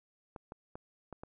clicks, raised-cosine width 1 ms, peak -30 dBFS, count 5, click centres 0.362 / 0.521 / 0.755 / 1.127 / 1.235 s, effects none

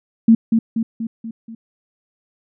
sine tone with echo, 226.6 Hz, A#3, 49 cents flat, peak -6 dBFS, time 0.28-0.35 s, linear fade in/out 5 ms, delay 240 ms, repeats 5, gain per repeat -5 dB, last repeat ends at 1.55 s, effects none

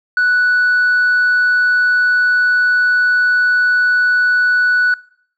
sine tone with tanh clipping, 1480 Hz, F#6, in tune, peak -11 dBFS, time 0.17-4.94 s, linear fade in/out 2 ms, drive 1 dB, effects noise-tail reverb RT60 0.7 s tail -24 dB re dry

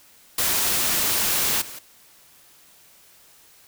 white noise with level steps, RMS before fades -22 / -38 dBFS, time 0.38-1.79 s, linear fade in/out 5 ms, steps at 1.61 s, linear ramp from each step 10 ms, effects white hiss -53 dBFS RMS until 3.67 s

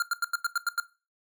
square tone bursts, 1396.9 Hz, F6, in tune, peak -24 dBFS, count 8, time 0-0.8 s, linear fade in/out 2 ms, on 23 ms, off 88 ms, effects noise-tail reverb RT60 0.3 s tail -17 dB re dry

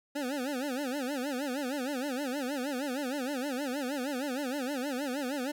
25% pulse tone with vibrato, 269.6 Hz, C#4, 48 cents flat, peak -28 dBFS, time 0.15-5.52 s, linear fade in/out 10 ms, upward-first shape sine, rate 6.4 Hz, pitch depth 170 cents each way, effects none

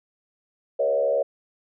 sine tone with frequency modulation, 554.4 Hz, C#5, in tune, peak -19 dBFS, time 0.79-1.23 s, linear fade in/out 10 ms, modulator 72 Hz, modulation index 1.1, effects none

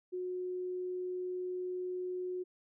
sine tone, 364.2 Hz, F#4, 27 cents flat, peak -35 dBFS, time 0.12-2.44 s, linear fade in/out 20 ms, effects none

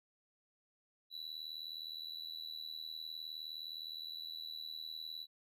triangle tone with amplitude modulation, 3951 Hz, B7, in tune, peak -38 dBFS, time 1.1-5.27 s, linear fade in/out 50 ms, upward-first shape sine, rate 79.5 Hz, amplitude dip 85%, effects none

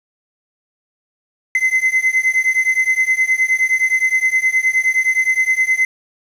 triangle beating tone pair, 2047 / 2056.6 Hz, C7 / C7, -38 / -30 cents, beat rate 9.6 Hz, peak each -15 / -14 dBFS, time 1.55-5.85 s, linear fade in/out 2 ms, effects resampled to 32000 Hz + 7-bit

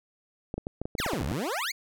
clicks, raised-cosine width 2 ms, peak -19 dBFS, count 11, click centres 0.541 / 0.58 / 0.669 / 0.816 / 0.855 / 0.952 / 1.001 / 1.063 / 1.134 / 1.213 / 1.316 s
20% pulse exponential two-way sweep, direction down then up, 2380 to 61.74 to 2380 Hz, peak -24 dBFS, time 0.98-1.72 s, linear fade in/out 10 ms, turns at 1.25 s
effects none

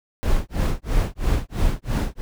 brown noise with tremolo, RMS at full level -18 dBFS, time 0.23-2.21 s, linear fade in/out 0 ms, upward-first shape sine, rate 3 Hz, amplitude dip 100%, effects none

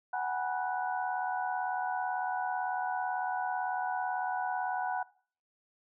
sine tone cluster, 743 / 821 / 976 / 1484 Hz, F#5 / G#5 / B5 / F#6, +7 / -20 / -21 / +5 cents, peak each -33 / -38 / -39 / -38 dBFS, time 0.13-5.03 s, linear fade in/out 5 ms, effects noise-tail reverb RT60 0.5 s tail -23 dB re dry

